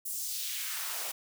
white noise with high-pass filter sweep, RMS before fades -36 dBFS, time 0.05-1.12 s, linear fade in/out 10 ms, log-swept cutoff 9700 to 480 Hz, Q 1.3, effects none

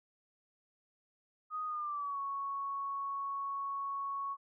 sine tone with pitch glide, 1244.5 to 1108.7 Hz, D#6 to C#6, 0 to 0 cents, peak -35 dBFS, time 1.5-4.37 s, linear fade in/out 50 ms, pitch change -200 cents, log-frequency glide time 1.66-2.19 s, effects none

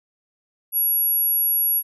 sine tone, 11340 Hz, F9, 25 cents sharp, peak -17 dBFS, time 0.72-1.83 s, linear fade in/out 50 ms, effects none

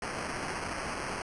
violet noise with sample-and-hold, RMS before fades -36 dBFS, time 0.02-1.22 s, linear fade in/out 2 ms, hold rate 3675 Hz, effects resampled to 24000 Hz

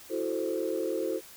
sine chord, F# half-diminished seventh, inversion third, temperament equal, 329.6 / 370 / 440 / 523.3 Hz, E4 / F#4 / A4 / C5, 0 / 0 / 0 / 0 cents, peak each -33 dBFS, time 0.09-1.21 s, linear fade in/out 50 ms, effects tanh soft clip ceiling -20 dBFS + white hiss -50 dBFS RMS until 1.36 s

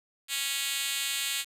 5% pulse tone with high-pass filter, 276.4 Hz, C#4, 5 cents flat, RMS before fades -31 dBFS, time 0.28-1.45 s, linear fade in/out 50 ms, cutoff 3600 Hz, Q 0.9, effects resampled to 32000 Hz + 8-bit

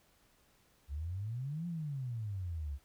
sine exponential two-way sweep, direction up then down, 67 to 176.5 to 67 Hz, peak -36 dBFS, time 0.88-2.79 s, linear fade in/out 50 ms, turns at 1.67 s, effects pink hiss -69 dBFS RMS until 2.84 s

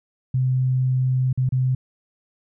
sine tone with dropouts, 128.9 Hz, C3, 26 cents flat, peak -17 dBFS, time 0.34-1.75 s, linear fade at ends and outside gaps 5 ms, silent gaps 1.329-1.375 / 1.491-1.522 s, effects none

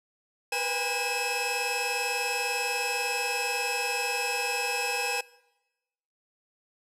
sawtooth tone cluster, 483.9 / 504 / 812 / 2582 Hz, B4 / B4 / G#5 / E7, -35 / +35 / -39 / -37 cents, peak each -32 / -35 / -28 / -26 dBFS, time 0.52-5.21 s, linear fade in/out 5 ms, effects noise-tail reverb RT60 1.0 s tail -22 dB re dry + low-pass 12000 Hz 12 dB/octave

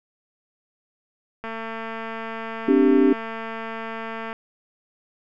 click train, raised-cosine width 0.5 ms, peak -18 dBFS, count 651, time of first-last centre 1.44-4.329 s, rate 225 Hz
sine chord, C suspended second, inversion none, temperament equal, 261.6 / 293.7 / 392 Hz, C4 / D4 / G4, 0 / 0 / 0 cents, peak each -18 dBFS, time 2.68-3.13 s, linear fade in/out 5 ms
effects none

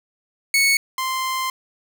sawtooth tone pair in turn, 2212 / 1043.9 Hz, C#7 / C6, -4 / -4 cents, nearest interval octave + minor second, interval 1300 cents, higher first, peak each -11 / -18 dBFS, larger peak first, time 0.54-0.77 / 0.98-1.5 s, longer second, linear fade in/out 2 ms, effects none

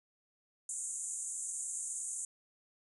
pink band-pass noise, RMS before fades -40 dBFS, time 0.69-2.25 s, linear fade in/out 2 ms, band 6700 to 9700 Hz, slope 96 dB/octave, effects none

